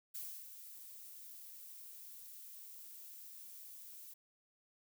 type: noise with ADSR envelope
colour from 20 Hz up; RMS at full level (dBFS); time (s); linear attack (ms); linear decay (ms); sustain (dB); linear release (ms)
violet; -44; 0.14-4.14; 14; 290; -9; 9
effects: none